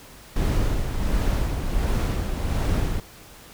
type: noise with tremolo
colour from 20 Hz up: brown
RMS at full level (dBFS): -21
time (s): 0.36-3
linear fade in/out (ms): 2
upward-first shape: sine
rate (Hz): 1.4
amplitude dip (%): 45
effects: pink hiss -46 dBFS RMS until 3.53 s